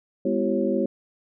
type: tone cluster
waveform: sine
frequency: 205.5 / 250.2 / 333.1 / 385.5 / 546 Hz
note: G#3 / B3 / E4 / G4 / C#5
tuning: -18 / +23 / +18 / -29 / -26 cents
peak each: -27 dBFS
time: 0.25-0.86 s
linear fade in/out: 5 ms
effects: none